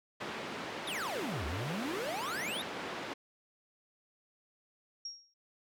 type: band-pass noise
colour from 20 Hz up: pink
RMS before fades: -41 dBFS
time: 0.2-3.14 s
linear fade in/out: 10 ms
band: 250 to 3200 Hz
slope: 12 dB/octave
type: exponential two-way sweep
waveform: square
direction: down then up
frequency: 3898 to 69.3 to 3898 Hz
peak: -37 dBFS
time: 0.87-2.62 s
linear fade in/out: 5 ms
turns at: 1.46 s
type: tone with exponential decay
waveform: sine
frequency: 5588 Hz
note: F8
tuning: in tune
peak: -36 dBFS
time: 5.05-5.34 s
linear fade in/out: 5 ms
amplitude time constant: 63 ms
effects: none